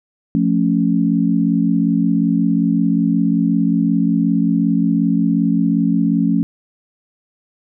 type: chord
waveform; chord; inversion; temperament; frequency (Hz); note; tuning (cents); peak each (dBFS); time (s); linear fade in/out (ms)
sine; F augmented; none; equal; 174.61 / 220 / 277.2; F3 / A3 / C#4; 0 / 0 / 0; -17; 0.35-6.43; 0
effects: none